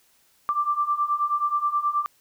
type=beating tone pair; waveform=sine; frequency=1171 / 1180.4 Hz; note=D6 / D6; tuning=-5 / +8 cents; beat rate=9.4 Hz; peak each=-26 / -23 dBFS; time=0.49-2.06 s; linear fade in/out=0 ms; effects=white hiss -62 dBFS RMS until 2.2 s